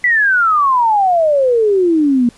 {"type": "exponential sweep", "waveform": "sine", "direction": "down", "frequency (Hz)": [2004, 233.1], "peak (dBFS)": -9, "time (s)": [0.04, 2.29], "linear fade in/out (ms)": 2, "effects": ["pink hiss -46 dBFS RMS until 2.37 s", "resampled to 24000 Hz"]}